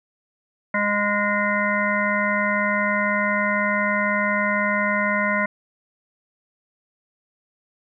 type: harmonic tone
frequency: 206 Hz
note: G#3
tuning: 14 cents flat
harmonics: 1 / 3 / 5 / 7 / 9 / 10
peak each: -26 / -26 / -26 / -26 / -26 / -26 dBFS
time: 0.74-5.46 s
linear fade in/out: 5 ms
effects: none